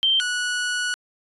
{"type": "tone pair in turn", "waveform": ["sine", "sawtooth"], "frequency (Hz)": [3136, 1469.8], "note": ["G7", "F#6"], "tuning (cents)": [0, -12], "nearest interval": "octave + minor second", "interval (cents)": 1312, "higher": "first", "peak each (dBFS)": [-16, -19], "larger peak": "first", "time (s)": [[0.03, 0.2], [0.2, 0.94]], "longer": "second", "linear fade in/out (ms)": 0, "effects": ["resampled to 24000 Hz"]}